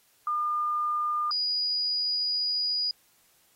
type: tone pair in turn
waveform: sine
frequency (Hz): 1208 / 4907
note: D6 / D#8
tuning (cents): +48 / -25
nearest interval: 2 octaves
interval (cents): 2427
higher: second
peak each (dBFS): -25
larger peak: neither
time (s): 0.27-1.31 / 1.31-2.91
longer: second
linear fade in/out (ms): 2
effects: white hiss -64 dBFS RMS until 3.55 s + AAC 48 kbps